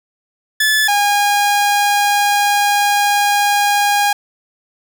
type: tone pair in turn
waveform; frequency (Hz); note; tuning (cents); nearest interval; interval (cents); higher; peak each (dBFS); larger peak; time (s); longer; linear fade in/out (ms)
sawtooth; 1731 / 816.9; A6 / G#5; -29 / -29; octave + minor second; 1300; first; -8; neither; 0.6-0.88 / 0.88-4.13; second; 5
effects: none